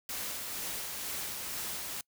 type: noise with tremolo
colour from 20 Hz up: white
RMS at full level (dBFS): -37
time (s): 0.09-2.01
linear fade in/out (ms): 2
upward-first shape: sine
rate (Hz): 2.1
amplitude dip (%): 25
effects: noise-tail reverb RT60 0.1 s tail -25 dB re dry